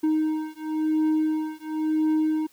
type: beating tone pair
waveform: triangle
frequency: 311.1 / 312.06 Hz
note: D#4 / D#4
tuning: 0 / +5 cents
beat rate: 0.96 Hz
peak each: -23 dBFS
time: 0.03-2.47 s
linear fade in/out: 10 ms
effects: white hiss -59 dBFS RMS until 2.52 s